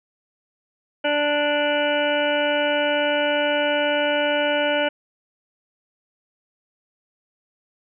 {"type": "harmonic tone", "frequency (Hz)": 293.7, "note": "D4", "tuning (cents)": 0, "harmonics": [1, 2, 3, 5, 6, 7, 8, 9, 10], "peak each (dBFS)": [-28, -21, -28, -26, -36, -37, -30, -37, -28], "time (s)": [1.04, 4.89], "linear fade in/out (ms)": 10, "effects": []}